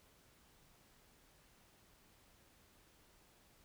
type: silence
effects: pink hiss -68 dBFS RMS until 3.64 s